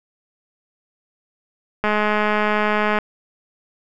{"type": "click train", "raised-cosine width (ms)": 0.5, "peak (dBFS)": -5, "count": 243, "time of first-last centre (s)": [1.84, 2.987], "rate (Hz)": 211, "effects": []}